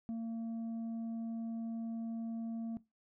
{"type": "tone with tanh clipping", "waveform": "sine", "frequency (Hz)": 227.8, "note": "A#3", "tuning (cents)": -40, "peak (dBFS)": -37, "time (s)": [0.09, 2.77], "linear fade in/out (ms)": 0, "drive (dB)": 3, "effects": ["noise-tail reverb RT60 0.2 s tail -18 dB re dry"]}